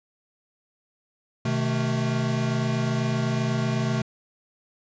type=chord; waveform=square; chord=A diminished; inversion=first; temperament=equal with one note detuned; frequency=127.53 / 155.56 / 220 Hz; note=C3 / Eb3 / A3; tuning=-44 / 0 / 0 cents; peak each=-26 / -31 / -28 dBFS; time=1.45-4.02 s; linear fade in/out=5 ms; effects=resampled to 16000 Hz